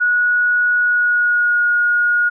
sine tone with pitch glide, 1460 to 1439.9 Hz, F#6 to F#6, -24 to -48 cents, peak -12 dBFS, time 0-2.3 s, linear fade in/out 20 ms, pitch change -24 cents, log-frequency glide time 0.79-1.63 s, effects none

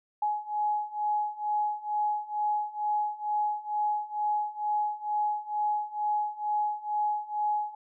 sine beating tone pair, 839 / 841.2 Hz, G#5 / G#5, +17 / +22 cents, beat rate 2.2 Hz, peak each -31 / -29 dBFS, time 0.22-7.75 s, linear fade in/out 5 ms, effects none

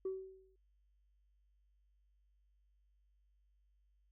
sine tone with exponential decay, 380 Hz, F#4, 46 cents sharp, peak -33 dBFS, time 0.05-0.56 s, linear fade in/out 5 ms, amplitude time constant 110 ms, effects tanh soft clip ceiling -33 dBFS + added 50 Hz sine -70 dBFS peak until 4.11 s

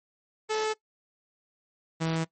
sawtooth tone pair in turn, 433.9 / 162.53 Hz, A4 / E3, -24 / -24 cents, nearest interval octave + perfect fourth, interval 1700 cents, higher first, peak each -22 dBFS, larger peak neither, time 0.49-0.74 / 2-2.25 s, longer neither, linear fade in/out 20 ms, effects noise-tail reverb RT60 0.1 s tail -20 dB re dry + MP3 32 kbps

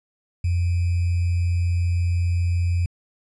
sine tone with sample-and-hold, 87.31 Hz, F2, in tune, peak -18 dBFS, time 0.44-2.86 s, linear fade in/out 5 ms, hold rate 2450 Hz, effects resampled to 24000 Hz

